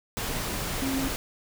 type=tone in noise; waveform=sine; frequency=268.3 Hz; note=C4; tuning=44 cents sharp; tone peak=-27 dBFS; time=0.82-1.08 s; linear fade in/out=0 ms; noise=pink; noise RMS=-31 dBFS; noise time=0.17-1.16 s; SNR=+1 dB; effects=none